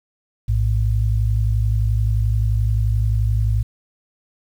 sine tone pair together, 57.1 / 108.6 Hz, A#1 / A2, -35 / -22 cents, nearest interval major seventh, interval 1113 cents, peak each -18 dBFS, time 0.48-3.63 s, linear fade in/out 10 ms, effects 8-bit

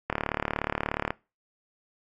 click train, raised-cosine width 0.5 ms, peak -11 dBFS, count 38, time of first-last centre 0.1-1.105 s, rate 36.8 Hz, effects noise-tail reverb RT60 0.3 s tail -23 dB re dry + AAC 64 kbps

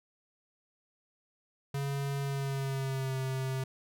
square tone with pitch glide, 139.5 to 132.05 Hz, C#3 to C3, +11 to +16 cents, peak -32 dBFS, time 1.74-3.64 s, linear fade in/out 5 ms, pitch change -95 cents, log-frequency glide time 2.21-3.17 s, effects none

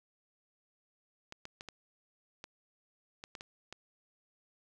clicks, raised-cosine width 0.2 ms, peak -27 dBFS, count 9, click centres 1.324 / 1.454 / 1.609 / 1.687 / 2.441 / 3.239 / 3.352 / 3.409 / 3.726 s, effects none

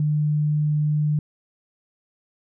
sine tone, 150.2 Hz, D3, 39 cents sharp, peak -18 dBFS, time 0-1.19 s, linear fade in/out 2 ms, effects none

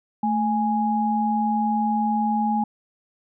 sine tone pair together, 220 / 830.6 Hz, A3 / G#5, 0 / 0 cents, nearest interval octave + major seventh, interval 2300 cents, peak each -22 dBFS, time 0.23-2.64 s, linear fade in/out 5 ms, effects none

